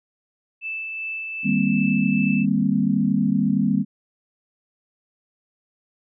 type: tone with tremolo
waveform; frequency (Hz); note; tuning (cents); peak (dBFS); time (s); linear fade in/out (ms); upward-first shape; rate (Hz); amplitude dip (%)
sine; 2637; E7; 0; -26; 0.61-2.46; 50; sine; 2.6; 25
type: chord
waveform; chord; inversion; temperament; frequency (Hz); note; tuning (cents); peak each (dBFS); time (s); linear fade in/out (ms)
sine; C minor seventh; first; equal with one note detuned; 155.56 / 199.88 / 233.1 / 261.6; Eb3 / G3 / Bb3 / C4; 0 / +34 / 0 / 0; -26 / -20 / -23 / -24; 1.43-3.85; 50
effects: none